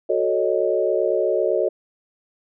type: chord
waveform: sine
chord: D# half-diminished seventh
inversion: first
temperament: equal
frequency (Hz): 370 / 440 / 554.4 / 622.3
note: F#4 / A4 / C#5 / D#5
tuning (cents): 0 / 0 / 0 / 0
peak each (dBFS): -23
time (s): 0.09-1.69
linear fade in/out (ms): 10
effects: none